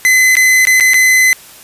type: tone with dropouts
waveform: 45% pulse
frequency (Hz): 2032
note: B6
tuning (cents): +49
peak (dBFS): -6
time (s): 0.05-1.33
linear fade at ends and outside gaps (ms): 0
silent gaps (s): 0.354-0.368 / 0.652-0.671 / 0.8-0.807 / 0.935-0.942
effects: white hiss -37 dBFS RMS until 1.63 s + resampled to 32000 Hz